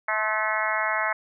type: harmonic tone with a mistuned harmonic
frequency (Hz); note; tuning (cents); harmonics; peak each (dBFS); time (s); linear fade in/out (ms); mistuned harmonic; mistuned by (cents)
216.4; A3; -29; 3 / 4 / 5 / 6 / 7 / 8 / 9 / 10; -31 / -31 / -31 / -31 / -31 / -31 / -31 / -31; 0.08-1.13; 5; 5; -30
effects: none